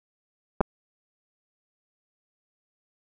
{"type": "clicks", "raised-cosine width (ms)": 1, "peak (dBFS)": -7, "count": 2, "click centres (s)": [0.607, 0.612], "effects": []}